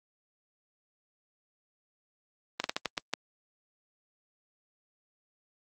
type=slowing click train; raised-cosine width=0.2 ms; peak=-11 dBFS; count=7; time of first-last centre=2.6-3.136 s; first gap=41 ms; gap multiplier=1.31; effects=high-pass 200 Hz 12 dB/octave + Opus 32 kbps